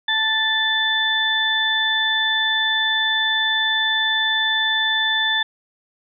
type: harmonic tone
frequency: 880 Hz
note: A5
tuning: in tune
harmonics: 1 / 2 / 4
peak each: -27 / -20 / -20 dBFS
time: 0.08-5.43 s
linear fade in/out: 5 ms
effects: none